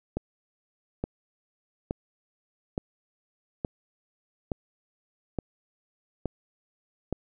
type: click train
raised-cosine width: 2 ms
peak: -15 dBFS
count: 9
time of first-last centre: 0.17-7.127 s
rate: 1.15 Hz
effects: none